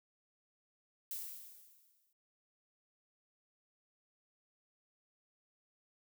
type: noise with exponential decay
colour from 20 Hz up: violet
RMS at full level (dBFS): -40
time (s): 1.11-2.13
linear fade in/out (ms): 2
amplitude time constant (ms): 220
effects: none